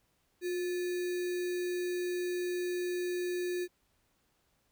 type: tone with sample-and-hold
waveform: sine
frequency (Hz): 357.4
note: F4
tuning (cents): +40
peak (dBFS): -31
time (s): 0.41-3.68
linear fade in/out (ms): 50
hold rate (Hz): 2100
effects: pink hiss -74 dBFS RMS until 4.71 s